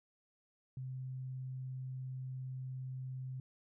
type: tone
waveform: sine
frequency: 129.8 Hz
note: C3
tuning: 13 cents flat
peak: -40 dBFS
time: 0.77-3.4 s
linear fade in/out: 2 ms
effects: none